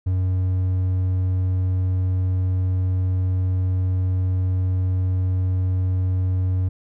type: tone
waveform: triangle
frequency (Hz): 92.5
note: F#2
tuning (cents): 0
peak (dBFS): -16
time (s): 0.06-6.69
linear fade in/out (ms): 10
effects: none